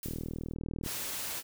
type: noise with exponential decay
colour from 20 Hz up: blue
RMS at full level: -40 dBFS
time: 0.03-0.54 s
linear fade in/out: 1 ms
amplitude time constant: 110 ms
type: click train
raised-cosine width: 3 ms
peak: -24 dBFS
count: 33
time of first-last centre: 0.06-0.862 s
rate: 39.9 Hz
type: noise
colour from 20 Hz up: white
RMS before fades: -37 dBFS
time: 0.83-1.43 s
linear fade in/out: 50 ms
effects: none